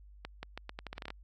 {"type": "accelerating click train", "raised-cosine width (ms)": 0.3, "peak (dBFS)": -24, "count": 12, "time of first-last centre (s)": [0.25, 1.104], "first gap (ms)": 180, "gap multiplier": 0.81, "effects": ["added 50 Hz sine -52 dBFS peak until 1.23 s", "AAC 48 kbps"]}